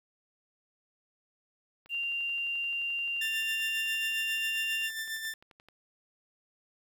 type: click train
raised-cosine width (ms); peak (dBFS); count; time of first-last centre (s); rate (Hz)
0.3; -39; 45; 1.86-5.686; 11.5
type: tone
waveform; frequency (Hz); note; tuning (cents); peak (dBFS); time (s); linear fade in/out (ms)
sine; 2780; F7; -9; -30; 1.89-4.9; 50
type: tone with tremolo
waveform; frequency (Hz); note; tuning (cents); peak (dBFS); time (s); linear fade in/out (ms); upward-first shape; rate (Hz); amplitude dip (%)
sawtooth; 1777; A6; +17; -29; 3.21-5.34; 5; sine; 7.4; 50
effects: 10-bit